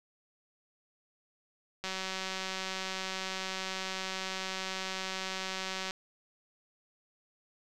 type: click train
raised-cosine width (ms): 0.2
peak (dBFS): -19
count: 770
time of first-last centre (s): 1.84-5.909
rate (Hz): 189
effects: none